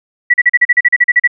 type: tone bursts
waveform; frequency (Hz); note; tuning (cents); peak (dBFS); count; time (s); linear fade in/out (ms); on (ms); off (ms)
sine; 1948; B6; -24; -4; 13; 0.3-1.276; 10; 40; 38
effects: none